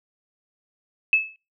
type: tone with exponential decay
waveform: sine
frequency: 2605 Hz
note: E7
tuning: 21 cents flat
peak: -11 dBFS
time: 1.13-1.36 s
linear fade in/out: 1 ms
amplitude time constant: 48 ms
effects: noise-tail reverb RT60 0.3 s tail -24 dB re dry